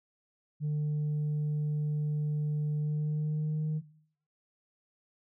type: tone with pitch glide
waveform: sine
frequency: 150 to 154.57 Hz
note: D3 to D#3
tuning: +37 to -11 cents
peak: -26 dBFS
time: 0.6-3.82 s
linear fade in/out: 50 ms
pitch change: +52 cents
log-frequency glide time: 2.79-3.68 s
effects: noise-tail reverb RT60 0.6 s tail -18 dB re dry + tanh soft clip ceiling -27 dBFS